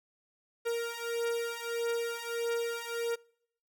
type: beating tone pair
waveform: 45% pulse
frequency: 466.2 / 467.8 Hz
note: A#4 / A#4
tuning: 0 / +6 cents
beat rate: 1.6 Hz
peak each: -35 / -34 dBFS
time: 0.65-3.16 s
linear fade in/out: 20 ms
effects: noise-tail reverb RT60 0.7 s tail -26 dB re dry